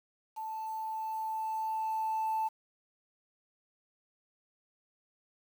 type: tone with level ramp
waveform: sine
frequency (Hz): 880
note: A5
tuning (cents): 0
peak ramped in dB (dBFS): -36 to -27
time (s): 0.36-2.49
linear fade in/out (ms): 20
effects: tanh soft clip ceiling -26 dBFS + 9-bit